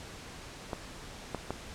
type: clicks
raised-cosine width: 1 ms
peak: -19 dBFS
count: 3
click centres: 0.732 / 1.347 / 1.506 s
effects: pink hiss -46 dBFS RMS until 1.74 s + low-pass 8000 Hz 12 dB/octave